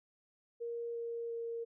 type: tone with pitch steps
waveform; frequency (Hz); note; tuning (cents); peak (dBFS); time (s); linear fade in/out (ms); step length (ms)
sine; 468.9 / 466.2 / 463.5; A#4 / A#4 / A#4; +10 / 0 / -10; -37; 0.6-1.65; 20; 350
effects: none